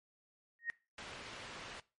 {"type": "tone with exponential growth", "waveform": "sine", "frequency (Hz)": 1864.7, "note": "A#6", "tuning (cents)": 0, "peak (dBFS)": -31, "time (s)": [0.59, 0.7], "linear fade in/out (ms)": 0, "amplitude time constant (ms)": 22}
{"type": "low-pass noise", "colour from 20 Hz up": "white", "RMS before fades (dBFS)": -49, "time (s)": [0.98, 1.8], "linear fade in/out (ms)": 2, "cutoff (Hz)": 2800, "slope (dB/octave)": 12}
{"effects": ["noise-tail reverb RT60 0.3 s tail -20 dB re dry", "MP3 48 kbps"]}